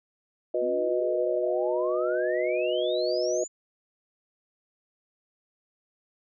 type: chord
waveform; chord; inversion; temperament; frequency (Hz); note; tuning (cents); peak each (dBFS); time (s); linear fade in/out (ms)
sine; B major; second; equal with one note detuned; 362.8 / 493.9 / 622.3; F#4 / B4 / D#5; -34 / 0 / 0; -29 / -29 / -27; 0.54-3.44; 5
type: exponential sweep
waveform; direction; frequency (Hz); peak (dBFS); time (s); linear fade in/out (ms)
sine; up; 242.8 to 7160; -35; 0.61-3.48; 20
effects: none